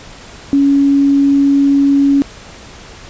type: tone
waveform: sine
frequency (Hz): 279.5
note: C#4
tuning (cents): +14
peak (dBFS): -7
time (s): 0.53-2.22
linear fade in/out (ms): 0
effects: pink hiss -35 dBFS RMS until 3.09 s + resampled to 16000 Hz